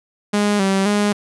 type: tone with vibrato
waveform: sawtooth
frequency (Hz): 199.9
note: G3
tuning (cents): +34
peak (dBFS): -11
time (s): 0.33-1.13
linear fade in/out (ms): 10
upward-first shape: square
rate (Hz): 1.9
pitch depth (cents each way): 55
effects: resampled to 24000 Hz